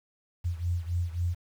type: beating tone pair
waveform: sine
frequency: 85.8 / 89.5 Hz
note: F2 / F2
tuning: -30 / +43 cents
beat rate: 3.7 Hz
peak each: -29 / -32 dBFS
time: 0.44-1.35 s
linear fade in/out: 20 ms
effects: 9-bit